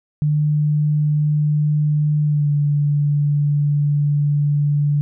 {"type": "tone with pitch glide", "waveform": "sine", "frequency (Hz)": [149.8, 145.79], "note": ["D3", "D3"], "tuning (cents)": [35, -12], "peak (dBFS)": -14, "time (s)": [0.22, 5.01], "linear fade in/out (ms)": 0, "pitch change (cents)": -47, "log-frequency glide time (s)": [2.25, 2.49], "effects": []}